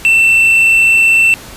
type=tone; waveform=triangle; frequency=2681 Hz; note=E7; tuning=29 cents sharp; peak=-4 dBFS; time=0.05-1.34 s; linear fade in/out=0 ms; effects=pink hiss -32 dBFS RMS until 1.56 s + resampled to 32000 Hz